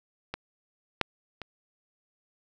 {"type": "clicks", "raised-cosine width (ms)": 0.3, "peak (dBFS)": [-17, -7, -22], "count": 3, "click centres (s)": [0.34, 1.013, 1.417], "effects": []}